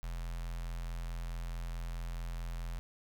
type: tone with notch filter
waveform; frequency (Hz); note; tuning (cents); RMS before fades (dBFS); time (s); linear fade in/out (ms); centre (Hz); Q
square; 42.32; E1; +46; -39; 0.03-2.79; 0; 330; 0.62
effects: none